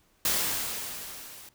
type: noise with level ramp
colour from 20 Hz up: white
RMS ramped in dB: -25 to -48 dBFS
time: 0.25-1.49 s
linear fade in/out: 2 ms
effects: pink hiss -66 dBFS RMS until 1.54 s